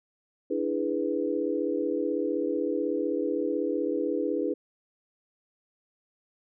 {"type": "chord", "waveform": "sine", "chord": "E dominant seventh", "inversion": "third", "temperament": "equal", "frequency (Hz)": [293.7, 329.6, 415.3, 493.9], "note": ["D4", "E4", "G#4", "B4"], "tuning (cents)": [0, 0, 0, 0], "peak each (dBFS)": -31, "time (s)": [0.5, 4.54], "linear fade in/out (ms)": 10, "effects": []}